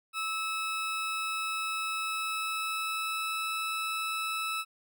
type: tone with pitch glide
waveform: 20% pulse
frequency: 1300 to 1307.5 Hz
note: E6 to E6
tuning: -24 to -15 cents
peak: -26 dBFS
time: 0.13-4.65 s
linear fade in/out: 50 ms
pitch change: +9 cents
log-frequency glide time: 2.03-3.46 s
effects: none